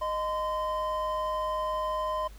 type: tone pair together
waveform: triangle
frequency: 619 / 1027.6 Hz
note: D#5 / C6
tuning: -9 / -32 cents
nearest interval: major sixth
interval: 877 cents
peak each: -30 / -28 dBFS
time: 0.01-2.28 s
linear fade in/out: 10 ms
effects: added 50 Hz sine -45 dBFS peak until 2.38 s + pink hiss -56 dBFS RMS until 2.38 s